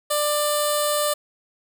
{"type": "tone with notch filter", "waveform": "10% pulse", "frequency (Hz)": 593, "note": "D5", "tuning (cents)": 17, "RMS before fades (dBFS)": -22, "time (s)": [0.1, 1.14], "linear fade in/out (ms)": 10, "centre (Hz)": 2200, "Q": 0.55, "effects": []}